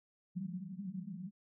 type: band-pass noise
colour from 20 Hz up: pink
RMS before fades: -43 dBFS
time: 0.35-1.31 s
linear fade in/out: 20 ms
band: 170 to 200 Hz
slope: 96 dB/octave
effects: none

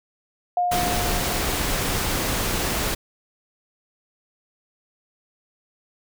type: tone with exponential decay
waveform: sine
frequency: 712 Hz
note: F5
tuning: 33 cents sharp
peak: -17 dBFS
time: 0.57-2.14 s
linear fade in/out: 2 ms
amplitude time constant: 340 ms
type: noise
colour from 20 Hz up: pink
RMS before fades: -24 dBFS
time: 0.71-2.95 s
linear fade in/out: 10 ms
effects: none

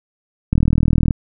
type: click train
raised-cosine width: 5 ms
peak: -3 dBFS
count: 24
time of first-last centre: 0.53-1.108 s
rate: 39.8 Hz
effects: none

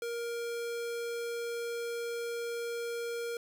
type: tone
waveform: square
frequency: 469.5 Hz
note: A#4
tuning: 12 cents sharp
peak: -35 dBFS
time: 0.02-3.37 s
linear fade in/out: 2 ms
effects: none

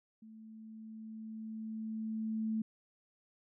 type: tone with level ramp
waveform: sine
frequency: 220 Hz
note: A3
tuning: in tune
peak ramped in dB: -51 to -31 dBFS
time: 0.22-2.62 s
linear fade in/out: 5 ms
effects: none

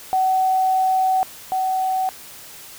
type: tone pair in turn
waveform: sine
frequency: 754 / 754 Hz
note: F#5 / F#5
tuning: +32 / +32 cents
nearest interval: unison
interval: 0 cents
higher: neither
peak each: -15 / -18 dBFS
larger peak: first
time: 0.13-1.23 / 1.52-2.09 s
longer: first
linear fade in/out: 0 ms
effects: white hiss -40 dBFS RMS until 2.78 s

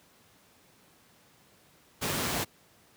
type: noise with amplitude modulation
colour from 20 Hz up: pink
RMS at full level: -29 dBFS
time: 2.01-2.45 s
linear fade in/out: 20 ms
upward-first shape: sine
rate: 178 Hz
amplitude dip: 25%
effects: pink hiss -61 dBFS RMS until 2.96 s + high-pass 100 Hz 12 dB/octave

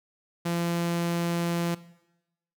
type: tone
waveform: sawtooth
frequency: 170.9 Hz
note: F3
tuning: 37 cents flat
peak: -22 dBFS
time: 0.45-1.75 s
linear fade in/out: 10 ms
effects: noise-tail reverb RT60 0.9 s tail -18 dB re dry

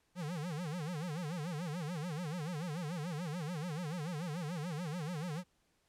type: tone with vibrato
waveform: square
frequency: 163.4 Hz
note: E3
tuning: 15 cents flat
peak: -38 dBFS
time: 0.15-5.44 s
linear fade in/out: 50 ms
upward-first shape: sine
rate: 6.9 Hz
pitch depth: 210 cents each way
effects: pink hiss -75 dBFS RMS until 5.88 s + low-pass 11000 Hz 12 dB/octave

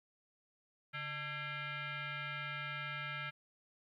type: tone with frequency modulation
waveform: sine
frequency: 144.1 Hz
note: D3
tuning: 33 cents flat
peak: -39 dBFS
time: 0.93-3.31 s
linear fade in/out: 20 ms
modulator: 747 Hz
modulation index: 3.5
effects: 13-bit

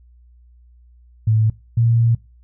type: tone pair in turn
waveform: sine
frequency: 109.8 / 116.11 Hz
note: A2 / A#2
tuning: -3 / -6 cents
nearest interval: minor second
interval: 97 cents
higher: second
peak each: -12 dBFS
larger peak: neither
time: 1.27-1.5 / 1.77-2.15 s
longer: second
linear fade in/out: 5 ms
effects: noise-tail reverb RT60 0.3 s tail -22 dB re dry + added 60 Hz sine -46 dBFS peak until 2.43 s

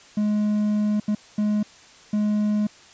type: tone bursts at uneven times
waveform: triangle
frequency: 210 Hz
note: G#3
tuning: 19 cents sharp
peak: -17 dBFS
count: 4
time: 0.17-1 / 1.08-1.15 / 1.38-1.63 / 2.13-2.67 s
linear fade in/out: 5 ms
effects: white hiss -49 dBFS RMS until 2.93 s + resampled to 16000 Hz

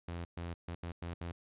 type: tone bursts at uneven times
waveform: sawtooth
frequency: 85.6 Hz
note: F2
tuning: 34 cents flat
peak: -35 dBFS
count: 6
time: 0.08-0.25 / 0.37-0.54 / 0.68-0.75 / 0.83-0.92 / 1.02-1.14 / 1.21-1.32 s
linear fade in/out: 5 ms
effects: resampled to 8000 Hz

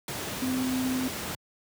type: tone in noise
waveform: sine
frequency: 257.4 Hz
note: C4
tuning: 28 cents flat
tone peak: -26 dBFS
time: 0.42-1.08 s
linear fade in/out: 2 ms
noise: pink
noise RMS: -34 dBFS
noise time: 0.08-1.35 s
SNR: +5 dB
effects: high-pass 100 Hz 12 dB/octave

